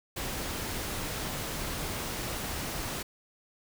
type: noise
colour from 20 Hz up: pink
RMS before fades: -35 dBFS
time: 0.16-3.03 s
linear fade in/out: 10 ms
effects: none